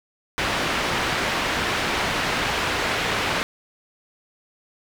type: low-pass noise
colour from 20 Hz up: white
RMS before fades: -24 dBFS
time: 0.38-3.43 s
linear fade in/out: 0 ms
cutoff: 2500 Hz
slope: 12 dB/octave
effects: none